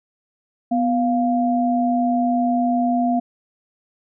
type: tone pair together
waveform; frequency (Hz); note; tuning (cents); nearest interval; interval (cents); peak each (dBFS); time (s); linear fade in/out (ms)
sine; 247 / 698.5; B3 / F5; 0 / 0; octave + tritone; 1800; -18 / -20; 0.71-3.2; 10
effects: none